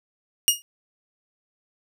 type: tone with exponential decay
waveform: 15% pulse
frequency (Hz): 2857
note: F7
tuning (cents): +39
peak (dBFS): -4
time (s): 0.48-0.62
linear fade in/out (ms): 0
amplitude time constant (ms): 30
effects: none